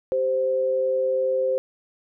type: tone pair together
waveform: sine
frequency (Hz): 390.3 / 521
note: G4 / C5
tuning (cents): -8 / -7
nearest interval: perfect fourth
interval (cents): 501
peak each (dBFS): -29 / -20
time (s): 0.12-1.58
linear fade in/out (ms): 0
effects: none